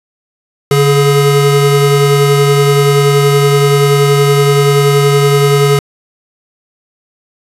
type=tone pair together; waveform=square; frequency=143.52 / 420 Hz; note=D3 / G#4; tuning=-40 / +19 cents; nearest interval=octave + perfect fifth; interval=1859 cents; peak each=-10 dBFS; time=0.71-5.79 s; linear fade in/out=2 ms; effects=resampled to 32000 Hz